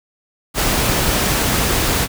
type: noise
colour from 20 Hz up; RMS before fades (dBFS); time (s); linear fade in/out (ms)
pink; -17; 0.54-2.08; 50
effects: none